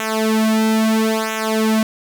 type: tone with flanger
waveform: sawtooth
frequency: 220 Hz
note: A3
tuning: in tune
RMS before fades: -17 dBFS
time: 0-1.83 s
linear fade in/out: 2 ms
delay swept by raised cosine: 0.21 to 2.81 ms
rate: 0.75 Hz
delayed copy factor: -1
effects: none